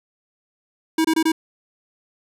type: tone bursts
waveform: square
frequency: 321 Hz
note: E4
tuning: 46 cents flat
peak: -16 dBFS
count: 4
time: 0.98-1.319 s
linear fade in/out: 5 ms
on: 66 ms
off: 25 ms
effects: resampled to 32000 Hz